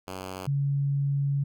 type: tone pair in turn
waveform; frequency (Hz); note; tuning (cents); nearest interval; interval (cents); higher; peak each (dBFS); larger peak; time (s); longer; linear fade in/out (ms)
5% pulse / sine; 93.7 / 140.39; F#2 / C#3; +22 / +22; perfect fifth; 700; second; -24 / -23; second; 0.07-0.47 / 0.47-1.44; second; 10
effects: none